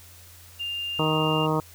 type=tone; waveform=sine; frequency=2800 Hz; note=F7; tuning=4 cents sharp; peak=-28 dBFS; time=0.59-1.47 s; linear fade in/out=20 ms
type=harmonic tone; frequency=156 Hz; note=D#3; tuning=5 cents sharp; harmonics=1 / 2 / 3 / 4 / 5 / 6 / 7 / 8; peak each=-26 / -28 / -28 / -32 / -35 / -30 / -32 / -33 dBFS; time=0.99-1.6 s; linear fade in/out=2 ms
effects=added 87 Hz sine -50 dBFS peak until 1.74 s + white hiss -50 dBFS RMS until 1.74 s